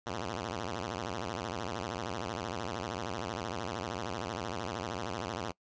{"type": "tone with vibrato", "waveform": "5% pulse", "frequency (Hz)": 101.3, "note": "G#2", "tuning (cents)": -43, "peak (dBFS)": -24, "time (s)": [0.06, 5.52], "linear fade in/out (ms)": 10, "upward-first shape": "sine", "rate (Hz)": 13, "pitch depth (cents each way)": 300, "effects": ["noise-tail reverb RT60 0.1 s tail -24 dB re dry", "resampled to 16000 Hz"]}